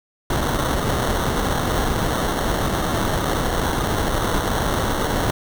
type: noise with sample-and-hold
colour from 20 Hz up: pink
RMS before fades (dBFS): -21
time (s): 0.3-5.31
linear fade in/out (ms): 5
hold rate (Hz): 2450
effects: none